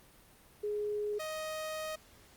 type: tone pair in turn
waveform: sine / sawtooth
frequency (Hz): 417.4 / 625.4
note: G#4 / D#5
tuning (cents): +9 / +9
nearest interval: perfect fifth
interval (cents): 700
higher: second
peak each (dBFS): -32 / -33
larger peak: first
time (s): 0.63-1.19 / 1.19-1.96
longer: second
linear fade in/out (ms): 10
effects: pink hiss -60 dBFS RMS until 2.36 s + Opus 32 kbps